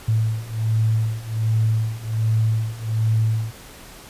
sine beating tone pair, 110 / 111.3 Hz, A2 / A2, 0 / +20 cents, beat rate 1.3 Hz, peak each -22 / -20 dBFS, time 0.08-3.51 s, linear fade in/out 5 ms, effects pink hiss -42 dBFS RMS until 4.09 s + resampled to 32000 Hz

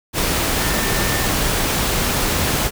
sine tone in noise, 1794 Hz, A6, 33 cents sharp, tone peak -28 dBFS, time 0.57-1.3 s, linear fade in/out 50 ms, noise pink, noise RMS -19 dBFS, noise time 0.13-2.71 s, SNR -12 dB, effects none

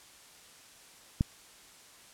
click, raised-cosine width 5 ms, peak -13 dBFS, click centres 1.209 s, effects white hiss -55 dBFS RMS until 2.13 s + low-pass 10000 Hz 12 dB/octave

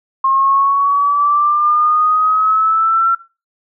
sine exponential sweep, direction up, 1069 to 1356 Hz, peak -10 dBFS, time 0.24-3.15 s, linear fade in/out 5 ms, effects noise-tail reverb RT60 0.3 s tail -19 dB re dry

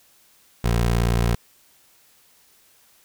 20% pulse tone, 58.27 Hz, A#1, in tune, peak -13 dBFS, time 0.64-1.35 s, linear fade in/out 5 ms, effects white hiss -57 dBFS RMS until 3.04 s

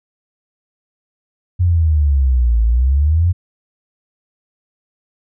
sine exponential two-way sweep, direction down then up, 91 to 55 to 91 Hz, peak -10 dBFS, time 1.59-3.33 s, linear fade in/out 20 ms, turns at 2.63 s, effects none

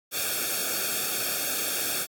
white noise with comb filter, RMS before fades -28 dBFS, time 0.11-2.07 s, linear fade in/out 50 ms, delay 1 ms, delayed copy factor -1, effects AAC 64 kbps

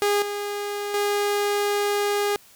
sawtooth tone with level steps, 409.4 Hz, G#4, 25 cents flat, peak -15 / -23 / -17 dBFS, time 0.02-2.36 s, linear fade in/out 0 ms, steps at 0.22 / 0.94 s, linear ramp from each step 2 ms, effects white hiss -52 dBFS RMS until 2.55 s

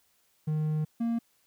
triangle tone pair in turn, 154.1 / 232.1 Hz, D#3 / A#3, -16 / -7 cents, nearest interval perfect fifth, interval 709 cents, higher second, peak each -24 dBFS, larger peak neither, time 0.47-0.85 / 1-1.19 s, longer first, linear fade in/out 10 ms, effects white hiss -69 dBFS RMS until 1.46 s

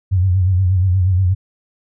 sine tone with vibrato, 92.6 Hz, F#2, 2 cents sharp, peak -11 dBFS, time 0.11-1.35 s, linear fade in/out 20 ms, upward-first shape sine, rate 8.4 Hz, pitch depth 79 cents each way, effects none

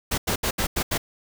pink noise bursts at uneven times, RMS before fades -24 dBFS, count 6, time 0.11-0.18 / 0.27-0.36 / 0.43-0.51 / 0.58-0.67 / 0.76-0.83 / 0.91-0.98 s, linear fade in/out 10 ms, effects none

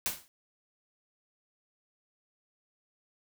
white noise with exponential decay, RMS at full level -28 dBFS, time 0.06-0.28 s, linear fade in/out 0 ms, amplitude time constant 47 ms, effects none

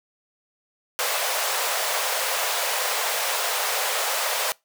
pink high-pass noise, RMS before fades -25 dBFS, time 0.99-4.52 s, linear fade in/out 0 ms, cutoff 490 Hz, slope 48 dB/octave, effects noise-tail reverb RT60 0.2 s tail -23 dB re dry

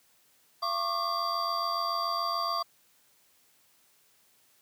triangle tone cluster, 680 / 1098 / 1185 / 4690 Hz, F5 / C#6 / D6 / D8, -46 / -17 / +15 / -3 cents, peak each -34 / -30 / -31 / -34 dBFS, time 0.62-2.63 s, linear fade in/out 10 ms, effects white hiss -65 dBFS RMS until 4.61 s + high-pass 80 Hz 12 dB/octave

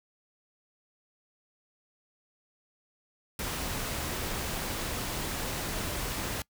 pink noise, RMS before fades -34 dBFS, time 3.39-6.42 s, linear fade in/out 2 ms, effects noise-tail reverb RT60 0.1 s tail -23 dB re dry

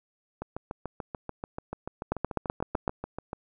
two click trains, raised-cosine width 1 ms, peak -12 / -20 dBFS, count 7 / 21, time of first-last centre 2.12-2.879 / 0.42-3.331 s, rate 7.91 / 6.87 Hz, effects none

